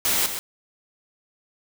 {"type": "noise with echo", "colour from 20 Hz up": "white", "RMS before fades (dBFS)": -22, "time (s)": [0.05, 0.26], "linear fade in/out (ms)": 0, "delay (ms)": 130, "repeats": 1, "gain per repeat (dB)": -8, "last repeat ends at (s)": 0.39, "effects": []}